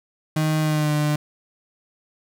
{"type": "tone with pitch glide", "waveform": "35% pulse", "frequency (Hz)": [155.56, 149.83], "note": ["D#3", "D3"], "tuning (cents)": [0, 35], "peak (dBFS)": -17, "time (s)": [0.36, 1.16], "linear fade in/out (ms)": 5, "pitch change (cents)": -65, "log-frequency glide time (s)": [0.61, 0.92], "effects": []}